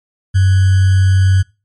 sine tone with sample-and-hold, 95 Hz, F#2, 46 cents sharp, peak -7 dBFS, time 0.34-1.43 s, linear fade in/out 20 ms, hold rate 1575 Hz, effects noise-tail reverb RT60 0.3 s tail -23 dB re dry + MP3 48 kbps

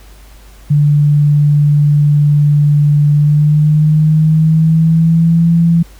sine tone with pitch glide, 146.83 to 167.69 Hz, D3 to E3, 0 to +30 cents, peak -6 dBFS, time 0.7-5.83 s, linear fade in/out 10 ms, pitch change +230 cents, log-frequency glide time 3.11-5.49 s, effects added 50 Hz sine -36 dBFS peak until 5.99 s + pink hiss -44 dBFS RMS until 5.99 s

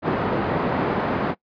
pink band-pass noise, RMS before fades -23 dBFS, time 0.02-1.35 s, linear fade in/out 50 ms, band 160 to 1200 Hz, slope 12 dB/octave, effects noise-tail reverb RT60 0.1 s tail -22 dB re dry + resampled to 11025 Hz

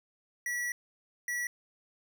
square tone bursts at uneven times, 1940 Hz, B6, 31 cents flat, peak -32 dBFS, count 2, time 0.46-0.72 / 1.28-1.47 s, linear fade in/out 2 ms, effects none

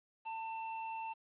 square tone, 895 Hz, A5, 29 cents sharp, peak -40 dBFS, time 0.25-1.14 s, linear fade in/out 20 ms, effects resampled to 8000 Hz + 11-bit

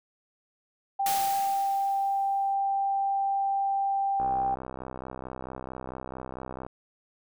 sine tone, 788 Hz, G5, 9 cents sharp, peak -24 dBFS, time 0.99-4.55 s, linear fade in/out 10 ms
white noise with exponential decay, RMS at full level -30 dBFS, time 1.06-2.54 s, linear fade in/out 2 ms, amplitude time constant 320 ms
click train, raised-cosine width 1 ms, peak -23 dBFS, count 160, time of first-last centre 4.2-6.665 s, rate 64.5 Hz
effects none

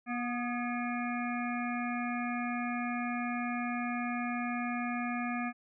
harmonic tone with a mistuned harmonic, 241.4 Hz, B3, 39 cents flat, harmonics 1 / 3 / 5 / 7 / 9 / 10, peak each -34 / -39 / -41 / -42 / -44 / -44 dBFS, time 0.06-5.53 s, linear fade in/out 50 ms, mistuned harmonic 5, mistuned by +36 cents, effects none

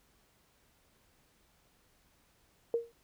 sine tone with exponential decay, 466.2 Hz, A#4, in tune, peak -24 dBFS, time 2.74-2.92 s, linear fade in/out 1 ms, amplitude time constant 39 ms, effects pink hiss -69 dBFS RMS until 3.03 s

